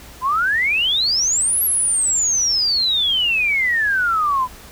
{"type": "exponential two-way sweep", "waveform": "sine", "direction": "up then down", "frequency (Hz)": [987.8, 11650, 987.8], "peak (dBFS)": -15, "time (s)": [0.21, 4.48], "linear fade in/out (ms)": 50, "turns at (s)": 1.63, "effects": ["added 60 Hz sine -45 dBFS peak until 4.71 s", "pink hiss -41 dBFS RMS until 4.71 s"]}